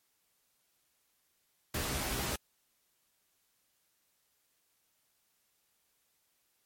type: noise with comb filter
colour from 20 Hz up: pink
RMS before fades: -35 dBFS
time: 1.74-2.36 s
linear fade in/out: 5 ms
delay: 15 ms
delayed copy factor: +0.65
effects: white hiss -75 dBFS RMS until 6.65 s + MP3 64 kbps